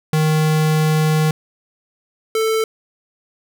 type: tone pair in turn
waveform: square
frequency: 155.56 / 442.2 Hz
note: D#3 / A4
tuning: 0 / +9 cents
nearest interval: octave + tritone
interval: 1809 cents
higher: second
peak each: -14 / -16 dBFS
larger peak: first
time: 0.13-1.31 / 2.35-2.64 s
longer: first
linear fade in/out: 2 ms
effects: none